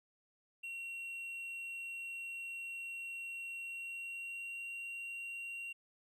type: tone with pitch glide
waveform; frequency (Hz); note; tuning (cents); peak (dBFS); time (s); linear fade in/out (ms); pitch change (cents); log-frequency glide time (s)
triangle; 2737 to 2754; F7 to F7; -36 to -25; -40; 0.63-5.73; 10; +11; 3.61-4.63
effects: none